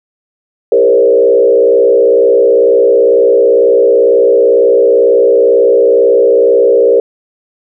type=tone with frequency modulation; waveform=sine; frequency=472 Hz; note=A#4; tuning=22 cents sharp; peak=-4 dBFS; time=0.72-7 s; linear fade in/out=2 ms; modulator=62.1 Hz; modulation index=1.2; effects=none